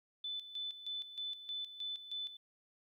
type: tone with tremolo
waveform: sine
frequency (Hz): 3506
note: A7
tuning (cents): -7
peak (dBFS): -38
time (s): 0.24-2.37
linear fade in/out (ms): 5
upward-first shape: square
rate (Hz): 3.2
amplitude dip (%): 70
effects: 13-bit